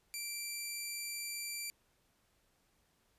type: tone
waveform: 10% pulse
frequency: 2349 Hz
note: D7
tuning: in tune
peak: -30 dBFS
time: 0.14-1.7 s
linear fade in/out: 0 ms
effects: pink hiss -74 dBFS RMS until 3.18 s + resampled to 32000 Hz